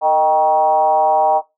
sine tone with frequency modulation, 784 Hz, G5, in tune, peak -10 dBFS, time 0.01-1.42 s, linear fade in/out 50 ms, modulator 165 Hz, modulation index 1.1, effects noise-tail reverb RT60 0.2 s tail -17 dB re dry

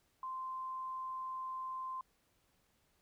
sine tone, 1041 Hz, C6, 9 cents flat, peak -39 dBFS, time 0.23-2.01 s, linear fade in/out 2 ms, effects pink hiss -75 dBFS RMS until 3.01 s

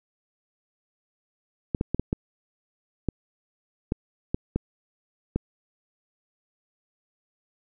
clicks, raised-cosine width 3 ms, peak -11 dBFS, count 10, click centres 1.748 / 1.811 / 1.946 / 1.996 / 2.129 / 3.087 / 3.921 / 4.345 / 4.56 / 5.36 s, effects none

